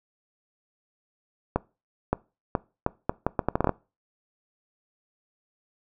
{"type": "accelerating click train", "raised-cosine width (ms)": 1, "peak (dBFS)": -8, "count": 13, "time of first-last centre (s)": [1.56, 3.693], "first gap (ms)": 570, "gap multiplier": 0.74, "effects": ["noise-tail reverb RT60 0.3 s tail -22 dB re dry"]}